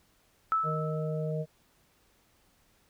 sine tone with exponential decay, 1310 Hz, E6, 11 cents flat, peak -22 dBFS, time 0.52-1.31 s, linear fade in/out 0 ms, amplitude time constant 170 ms
harmonic tone, 155.56 Hz, D#3, in tune, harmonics 1 / 3 / 4, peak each -31 / -36 / -37 dBFS, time 0.63-1.46 s, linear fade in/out 50 ms
effects pink hiss -67 dBFS RMS until 2.89 s

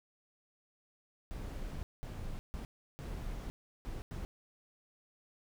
brown noise bursts at uneven times, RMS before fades -41 dBFS, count 6, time 1.31-1.83 / 2.03-2.39 / 2.54-2.65 / 2.99-3.5 / 3.85-4.02 / 4.11-4.25 s, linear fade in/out 0 ms, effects none

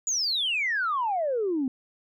sine exponential sweep, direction down, 7000 to 250 Hz, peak -23 dBFS, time 0.07-1.68 s, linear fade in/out 2 ms, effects tanh soft clip ceiling -19 dBFS

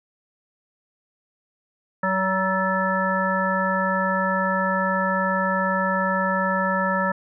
harmonic tone with a mistuned harmonic, 188.8 Hz, F#3, 35 cents sharp, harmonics 1 / 3 / 5 / 7 / 9, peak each -26 / -26 / -26 / -26 / -26 dBFS, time 2.03-7.12 s, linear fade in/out 5 ms, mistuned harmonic 9, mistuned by +43 cents, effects none

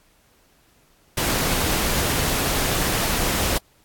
pink noise, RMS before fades -22 dBFS, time 1.17-3.58 s, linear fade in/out 5 ms, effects pink hiss -59 dBFS RMS until 3.84 s + AAC 64 kbps

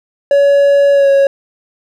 triangle tone with pitch glide, 564 to 552.4 Hz, C#5 to C#5, +30 to -6 cents, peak -4 dBFS, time 0.31-1.27 s, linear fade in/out 2 ms, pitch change -36 cents, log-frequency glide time 0.92-1.09 s, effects none

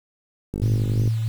click train, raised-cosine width 3 ms, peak -15 dBFS, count 28, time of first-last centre 0.54-1.077 s, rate 50.3 Hz
sine tone with tremolo, 112.1 Hz, A2, 33 cents sharp, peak -17 dBFS, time 0.62-1.28 s, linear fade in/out 0 ms, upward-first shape sine, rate 3 Hz, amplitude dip 40%
effects 7-bit

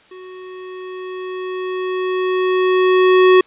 square tone with level ramp, 370.1 Hz, F#4, in tune, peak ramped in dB -35 to -7 dBFS, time 0.11-3.41 s, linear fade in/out 5 ms, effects white hiss -50 dBFS RMS until 3.46 s + resampled to 8000 Hz

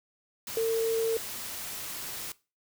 sine tone in noise, 452.2 Hz, A4, 47 cents sharp, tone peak -24 dBFS, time 0.57-1.17 s, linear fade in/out 2 ms, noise white, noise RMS -38 dBFS, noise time 0.47-2.32 s, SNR +11 dB, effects noise-tail reverb RT60 0.3 s tail -20 dB re dry

